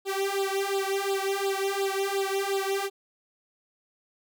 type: tone with flanger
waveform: sawtooth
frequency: 392 Hz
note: G4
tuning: in tune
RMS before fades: -28 dBFS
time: 0.05-2.9 s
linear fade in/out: 50 ms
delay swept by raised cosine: 0.24 to 2.24 ms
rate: 2.8 Hz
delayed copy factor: +1
effects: none